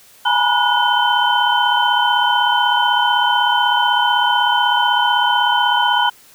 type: tone cluster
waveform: sine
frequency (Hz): 834 / 949 / 985 / 1459 / 3071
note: G#5 / A#5 / B5 / F#6 / G7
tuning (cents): +7 / +31 / -5 / -25 / -36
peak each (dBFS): -19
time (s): 0.25-6.1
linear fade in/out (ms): 10
effects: white hiss -47 dBFS RMS until 6.34 s